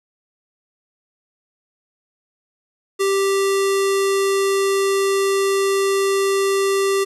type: tone with low-pass filter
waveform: square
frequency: 392 Hz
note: G4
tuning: in tune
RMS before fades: -18 dBFS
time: 2.99-7.05 s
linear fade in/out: 20 ms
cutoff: 10000 Hz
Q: 1.5
effects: 9-bit